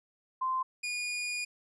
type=tone pair in turn; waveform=sine / sawtooth; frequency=1039 / 2443 Hz; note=C6 / D#7; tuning=-12 / -32 cents; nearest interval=octave + minor third; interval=1480 cents; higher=second; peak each=-28 / -29 dBFS; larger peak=first; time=0.41-0.63 / 0.83-1.45 s; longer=second; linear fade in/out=10 ms; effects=resampled to 22050 Hz